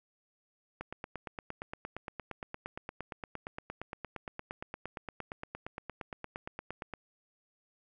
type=click train; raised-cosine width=0.5 ms; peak=-24 dBFS; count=54; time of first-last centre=0.81-6.937 s; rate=8.65 Hz; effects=none